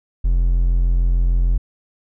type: tone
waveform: triangle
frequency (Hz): 43.31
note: F1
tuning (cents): -14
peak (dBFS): -11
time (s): 0.24-1.58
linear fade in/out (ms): 10
effects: none